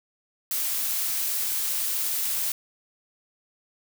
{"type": "noise", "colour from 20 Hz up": "blue", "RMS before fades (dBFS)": -27, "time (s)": [0.51, 2.52], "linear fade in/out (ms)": 2, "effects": []}